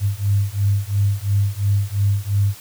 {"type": "beating tone pair", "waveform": "sine", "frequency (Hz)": [99.2, 102.1], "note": ["G2", "G#2"], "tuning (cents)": [21, -29], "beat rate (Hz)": 2.9, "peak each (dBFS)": -19, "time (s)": [0, 2.55], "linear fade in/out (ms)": 50, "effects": ["white hiss -41 dBFS RMS until 2.6 s"]}